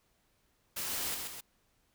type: noise with echo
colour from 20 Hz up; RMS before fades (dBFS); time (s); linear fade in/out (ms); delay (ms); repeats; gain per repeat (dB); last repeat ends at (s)
white; -37; 0.76-1.15; 10; 130; 2; -4; 1.41
effects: pink hiss -73 dBFS RMS until 1.94 s